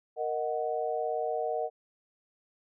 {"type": "chord", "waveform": "sine", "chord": "D# minor", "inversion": "second", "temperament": "equal", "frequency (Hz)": [466.2, 622.3, 740], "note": ["A#4", "D#5", "F#5"], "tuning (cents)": [0, 0, 0], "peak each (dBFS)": -33, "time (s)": [0.16, 1.7], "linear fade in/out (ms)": 50, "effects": []}